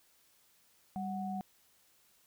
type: tone pair together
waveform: sine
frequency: 196 / 740 Hz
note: G3 / F#5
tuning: 0 / 0 cents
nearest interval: octave + major seventh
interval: 2300 cents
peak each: -37 / -39 dBFS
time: 0.96-1.41 s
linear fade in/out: 0 ms
effects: white hiss -68 dBFS RMS until 2.26 s